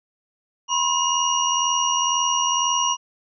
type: tone cluster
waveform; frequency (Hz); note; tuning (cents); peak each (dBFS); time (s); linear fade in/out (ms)
sine; 982 / 1064 / 2860 / 5760; B5 / C6 / F7 / F#8; -10 / +29 / +41 / -47; -24; 0.68-2.97; 50
effects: none